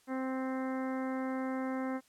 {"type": "harmonic tone", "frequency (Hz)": 261.6, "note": "C4", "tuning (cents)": 0, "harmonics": [1, 2, 3, 4, 5, 6, 7, 8], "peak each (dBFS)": [-34, -40, -44, -46, -48, -50, -51, -52], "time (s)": [0.07, 2.01], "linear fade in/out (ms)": 50, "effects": ["white hiss -67 dBFS RMS until 2.08 s", "low-pass 11000 Hz 12 dB/octave"]}